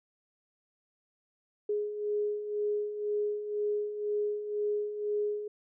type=beating tone pair; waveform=sine; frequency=415.3 / 417.3 Hz; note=G#4 / G#4; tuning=0 / +8 cents; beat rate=2 Hz; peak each=-37 / -30 dBFS; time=1.69-5.48 s; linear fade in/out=5 ms; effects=none